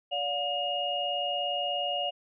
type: tone cluster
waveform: sine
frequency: 575 / 715 / 2854 Hz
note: D5 / F5 / F7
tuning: -37 / +41 / +37 cents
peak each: -34 / -32 / -31 dBFS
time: 0.11-2.11 s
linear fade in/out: 20 ms
effects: none